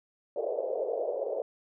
white band-pass noise, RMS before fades -32 dBFS, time 0.36-1.42 s, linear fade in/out 2 ms, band 440 to 610 Hz, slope 48 dB/octave, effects none

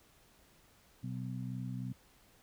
harmonic tone, 63.2 Hz, B1, 41 cents sharp, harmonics 2 / 3 / 4, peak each -39 / -43 / -45 dBFS, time 1.03-1.93 s, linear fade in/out 10 ms, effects pink hiss -65 dBFS RMS until 2.42 s

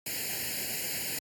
white noise with comb filter, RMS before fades -34 dBFS, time 0.06-1.19 s, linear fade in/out 5 ms, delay 0.42 ms, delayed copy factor +1, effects high-pass 100 Hz 12 dB/octave + AAC 64 kbps

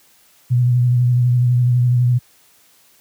sine tone with vibrato, 123.1 Hz, B2, 5 cents flat, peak -11 dBFS, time 0.5-2.19 s, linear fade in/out 20 ms, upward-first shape triangle, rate 12 Hz, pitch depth 36 cents each way, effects white hiss -53 dBFS RMS until 3 s + high-pass 60 Hz 12 dB/octave

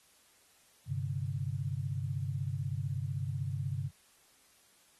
sine chord, G suspended fourth, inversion none, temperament equal, 98 / 130.81 / 146.83 Hz, G2 / C3 / D3, 0 / 0 / 0 cents, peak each -37 / -36 / -38 dBFS, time 0.86-3.91 s, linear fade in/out 50 ms, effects white hiss -65 dBFS RMS until 4.99 s + AAC 32 kbps

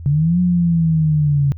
sine linear two-way sweep, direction up then down, 138.1 to 180.5 to 138.1 Hz, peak -12 dBFS, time 0.06-1.52 s, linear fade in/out 0 ms, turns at 0.4 s, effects added 84 Hz sine -29 dBFS peak until 1.57 s

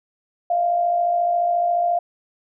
sine tone pair together, 641.7 / 696 Hz, E5 / F5, -47 / -6 cents, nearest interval minor second, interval 141 cents, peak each -27 / -17 dBFS, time 0.5-1.99 s, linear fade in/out 5 ms, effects none

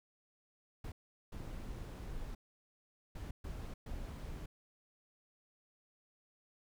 brown noise bursts at uneven times, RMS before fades -44 dBFS, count 5, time 0.84-0.92 / 1.32-2.35 / 3.15-3.31 / 3.44-3.74 / 3.86-4.46 s, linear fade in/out 5 ms, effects none

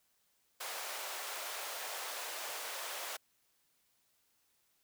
pink high-pass noise, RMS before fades -42 dBFS, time 0.6-3.17 s, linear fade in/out 10 ms, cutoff 550 Hz, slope 24 dB/octave, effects white hiss -75 dBFS RMS until 4.83 s

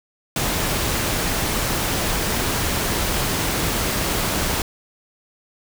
pink noise, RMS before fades -22 dBFS, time 0.36-4.62 s, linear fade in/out 2 ms, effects none

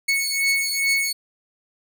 sawtooth beating tone pair, 2207 / 2209.4 Hz, C#7 / C#7, -8 / -6 cents, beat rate 2.4 Hz, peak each -19 dBFS, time 0.08-1.13 s, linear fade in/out 10 ms, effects none

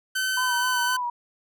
sawtooth tone with pitch glide, 1528 to 1516.6 Hz, G6 to F#6, -45 to +42 cents, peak -20 dBFS, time 0.15-0.97 s, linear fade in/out 10 ms, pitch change -13 cents, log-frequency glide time 0.53-0.68 s
sine tone with vibrato, 986 Hz, B5, 3 cents flat, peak -25 dBFS, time 0.37-1.1 s, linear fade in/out 5 ms, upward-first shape sine, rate 3.9 Hz, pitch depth 49 cents each way
effects none

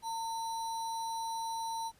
sine tone with sample-and-hold, 907 Hz, A#5, 48 cents flat, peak -34 dBFS, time 0.02-1.92 s, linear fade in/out 50 ms, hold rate 4900 Hz, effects pink hiss -65 dBFS RMS until 1.99 s + resampled to 32000 Hz

